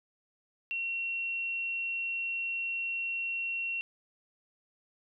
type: tone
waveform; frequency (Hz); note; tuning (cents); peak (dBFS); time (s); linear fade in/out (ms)
sine; 2730; F7; -40; -31; 0.71-3.81; 0
effects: none